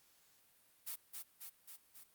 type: noise with echo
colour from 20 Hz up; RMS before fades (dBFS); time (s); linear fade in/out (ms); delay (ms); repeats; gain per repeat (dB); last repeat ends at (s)
blue; -43; 0.86-0.96; 20; 270; 4; -3; 2.04
effects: white hiss -70 dBFS RMS until 2.14 s + Opus 48 kbps